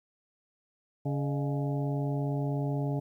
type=harmonic tone with a mistuned harmonic; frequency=140.7 Hz; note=C#3; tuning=26 cents sharp; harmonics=1 / 2 / 3 / 4 / 5 / 6; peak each=-29 / -35 / -39 / -41 / -43 / -45 dBFS; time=1.05-3 s; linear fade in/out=10 ms; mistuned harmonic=4; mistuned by=+130 cents; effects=11-bit